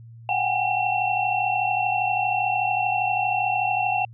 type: tone cluster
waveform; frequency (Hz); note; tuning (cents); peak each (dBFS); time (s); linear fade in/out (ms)
sine; 732 / 765 / 817 / 2713; F#5 / G5 / G#5 / E7; -19 / -42 / -29 / +49; -26; 0.29-4.05; 2
effects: added 115 Hz sine -41 dBFS peak until 4.13 s